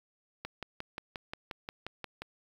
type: click train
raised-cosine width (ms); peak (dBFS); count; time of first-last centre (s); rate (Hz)
0.3; -22; 11; 0.45-2.22; 5.65
effects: 8-bit